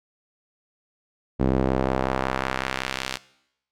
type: tone with band-pass filter sweep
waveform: sawtooth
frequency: 65.41 Hz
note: C2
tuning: in tune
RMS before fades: -25 dBFS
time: 1.39-3.18 s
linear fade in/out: 20 ms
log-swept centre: 290 to 4100 Hz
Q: 0.86
effects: noise-tail reverb RT60 0.8 s tail -20 dB re dry